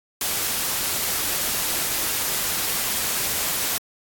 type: noise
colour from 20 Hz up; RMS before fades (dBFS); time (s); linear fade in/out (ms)
white; -24; 0.21-3.78; 2
effects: AAC 64 kbps